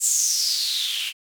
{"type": "noise with band-pass filter sweep", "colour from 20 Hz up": "blue", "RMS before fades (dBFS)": -23, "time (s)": [0, 1.13], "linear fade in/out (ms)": 50, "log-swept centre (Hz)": [7700, 2700], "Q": 6.5, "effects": []}